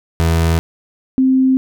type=tone pair in turn; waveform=30% pulse / sine; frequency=82.41 / 261.6 Hz; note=E2 / C4; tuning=0 / 0 cents; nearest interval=octave + minor sixth; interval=2000 cents; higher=second; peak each=-9 dBFS; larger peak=neither; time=0.2-0.59 / 1.18-1.57 s; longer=neither; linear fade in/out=0 ms; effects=none